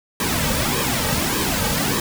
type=noise with flanger; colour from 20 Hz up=pink; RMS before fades=-21 dBFS; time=0.2-2 s; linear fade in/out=2 ms; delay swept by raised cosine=1.4 to 2.9 ms; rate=1.7 Hz; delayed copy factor=-0.7; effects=none